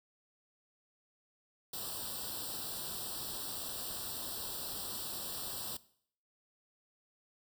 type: noise with comb filter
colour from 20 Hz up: white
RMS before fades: -41 dBFS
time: 1.73-5.77 s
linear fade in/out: 5 ms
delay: 0.23 ms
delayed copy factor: +1
effects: noise-tail reverb RT60 0.6 s tail -19 dB re dry